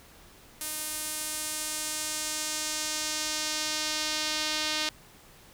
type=tone with band-pass filter sweep; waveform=sawtooth; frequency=307.5 Hz; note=D#4; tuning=20 cents flat; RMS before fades=-32 dBFS; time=0.61-4.89 s; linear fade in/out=2 ms; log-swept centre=11000 to 4200 Hz; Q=1.3; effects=pink hiss -54 dBFS RMS until 5.53 s